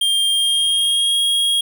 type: tone with pitch glide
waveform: square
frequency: 3200 to 3277 Hz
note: G7 to G#7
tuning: +35 to -24 cents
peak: -15 dBFS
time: 0.01-1.61 s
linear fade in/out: 5 ms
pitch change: +41 cents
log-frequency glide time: 0.28-1.19 s
effects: none